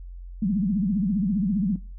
sine tone with vibrato, 196 Hz, G3, in tune, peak -20 dBFS, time 0.42-1.76 s, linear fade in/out 5 ms, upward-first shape triangle, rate 15 Hz, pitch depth 260 cents each way, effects noise-tail reverb RT60 0.3 s tail -18 dB re dry + added 44 Hz sine -36 dBFS peak until 1.98 s

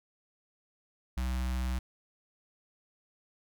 square tone with notch filter, 63.1 Hz, B1, 38 cents sharp, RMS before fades -32 dBFS, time 1.17-1.79 s, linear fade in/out 5 ms, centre 440 Hz, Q 0.88, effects none

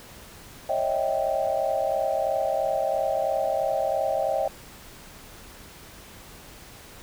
sine tone cluster, 548 / 617 / 660 / 781 Hz, C#5 / D#5 / E5 / G5, -20 / -15 / +2 / -7 cents, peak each -28 dBFS, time 0.69-4.48 s, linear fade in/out 5 ms, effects pink hiss -46 dBFS RMS until 7.02 s

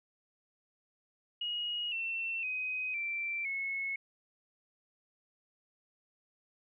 sine tone with pitch steps, 2888 / 2695 / 2514 / 2346 / 2189 Hz, F#7 / E7 / D#7 / D7 / C#7, -43 / +38 / +17 / -2 / -22 cents, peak -33 dBFS, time 1.41-3.96 s, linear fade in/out 5 ms, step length 510 ms, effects none

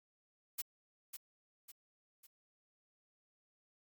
blue noise with echo, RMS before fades -39 dBFS, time 0.58-0.62 s, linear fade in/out 10 ms, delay 550 ms, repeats 3, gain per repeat -7 dB, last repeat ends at 2.27 s, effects Opus 48 kbps

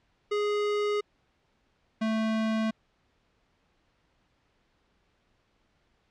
square tone pair in turn, 415.3 / 220.6 Hz, G#4 / A3, 0 / +5 cents, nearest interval major seventh, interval 1095 cents, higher first, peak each -26 / -26 dBFS, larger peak neither, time 0.31-1.01 / 2.01-2.71 s, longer neither, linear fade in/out 10 ms, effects pink hiss -70 dBFS RMS until 6.1 s + low-pass 4000 Hz 12 dB/octave

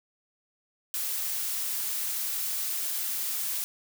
blue noise, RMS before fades -31 dBFS, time 0.94-3.64 s, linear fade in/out 0 ms, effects none

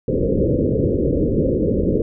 white low-pass noise, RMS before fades -18 dBFS, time 0.08-2.02 s, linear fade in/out 2 ms, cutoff 540 Hz, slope 96 dB/octave, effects none

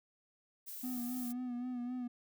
violet noise, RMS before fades -46 dBFS, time 0.66-1.33 s, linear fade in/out 20 ms
triangle tone with vibrato, 246.9 Hz, B3, in tune, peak -35 dBFS, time 0.83-2.08 s, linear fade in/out 10 ms, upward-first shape sine, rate 3.8 Hz, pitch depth 43 cents each way
effects none

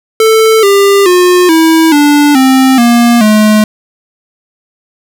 square tone with pitch steps, 442.3 / 398.6 / 359.3 / 323.8 / 291.8 / 263 / 237 / 213.6 Hz, A4 / G4 / F4 / E4 / D4 / C4 / A#3 / G#3, +9 / +29 / +49 / -31 / -11 / +9 / +29 / +49 cents, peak -4 dBFS, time 0.2-3.64 s, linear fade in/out 2 ms, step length 430 ms, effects none

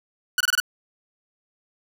sawtooth tone bursts, 1476 Hz, F#6, 5 cents flat, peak -14 dBFS, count 5, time 0.38-0.601 s, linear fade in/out 2 ms, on 25 ms, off 24 ms, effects none

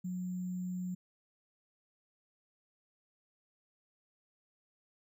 sine tone with sample-and-hold, 181.3 Hz, F#3, 35 cents flat, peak -35 dBFS, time 0.04-0.95 s, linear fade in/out 10 ms, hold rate 7350 Hz, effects none

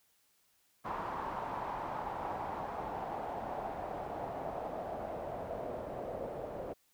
white noise with low-pass filter sweep, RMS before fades -40 dBFS, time 0.84-6.74 s, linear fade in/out 20 ms, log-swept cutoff 990 to 570 Hz, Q 3.2, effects white hiss -72 dBFS RMS until 6.93 s

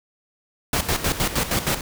pink noise with tremolo, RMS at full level -21 dBFS, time 0.73-1.81 s, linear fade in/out 2 ms, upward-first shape square, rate 6.4 Hz, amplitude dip 70%, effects none

